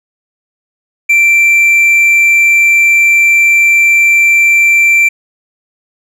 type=tone; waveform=triangle; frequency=2349 Hz; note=D7; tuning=in tune; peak=-3 dBFS; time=1.09-5.09 s; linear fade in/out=10 ms; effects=none